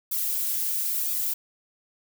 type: noise with flanger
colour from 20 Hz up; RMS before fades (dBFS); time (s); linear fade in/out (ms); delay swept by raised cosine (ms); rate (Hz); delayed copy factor
violet; -27; 0.11-1.34; 10; 0.84 to 5.84; 1; +0.85
effects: none